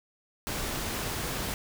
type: noise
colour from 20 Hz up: pink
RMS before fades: -33 dBFS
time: 0.47-1.54 s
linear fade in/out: 0 ms
effects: none